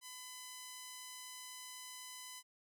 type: tone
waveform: 5% pulse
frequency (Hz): 1008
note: B5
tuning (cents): +35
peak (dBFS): -36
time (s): 0.01-2.43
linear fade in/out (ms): 50
effects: none